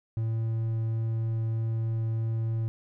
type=tone; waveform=triangle; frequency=112.7 Hz; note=A2; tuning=42 cents sharp; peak=-24 dBFS; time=0.17-2.68 s; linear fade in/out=0 ms; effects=none